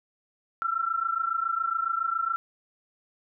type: tone pair together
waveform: sine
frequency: 1334 / 1361.2 Hz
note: E6 / F6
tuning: +20 / -45 cents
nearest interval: unison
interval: 35 cents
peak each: -28 dBFS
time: 0.62-2.36 s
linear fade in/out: 0 ms
effects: none